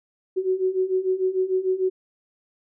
sine beating tone pair, 370 / 376.7 Hz, F#4 / F#4, 0 / +31 cents, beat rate 6.7 Hz, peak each -25 / -22 dBFS, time 0.36-1.9 s, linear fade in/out 20 ms, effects none

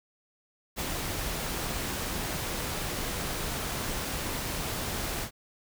pink noise with ADSR envelope, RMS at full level -31 dBFS, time 0.76-5.31 s, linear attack 39 ms, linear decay 38 ms, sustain -2 dB, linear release 88 ms, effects none

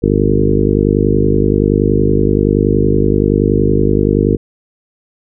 harmonic tone with a mistuned harmonic, 50.6 Hz, G#1, 44 cents flat, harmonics 1 / 2 / 3 / 4 / 5 / 6 / 7 / 8 / 9, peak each -18 / -18 / -18 / -18 / -18 / -18 / -18 / -18 / -18 dBFS, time 0.02-4.37 s, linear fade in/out 20 ms, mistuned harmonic 2, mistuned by +21 cents, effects none

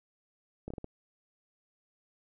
slowing click train, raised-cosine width 2 ms, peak -26 dBFS, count 5, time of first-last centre 0.68-0.844 s, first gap 24 ms, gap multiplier 1.37, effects none

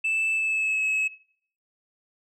sine tone with pitch glide, 2637 to 2577 Hz, E7 to E7, 0 to -40 cents, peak -20 dBFS, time 0.04-1.08 s, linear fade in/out 10 ms, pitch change -40 cents, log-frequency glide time 0.32-0.82 s, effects noise-tail reverb RT60 0.6 s tail -21 dB re dry + tanh soft clip ceiling -21 dBFS

